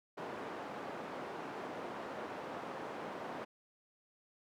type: band-pass noise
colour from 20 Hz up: white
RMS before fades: -44 dBFS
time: 0.17-3.45 s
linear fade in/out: 10 ms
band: 220 to 880 Hz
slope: 12 dB/octave
effects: none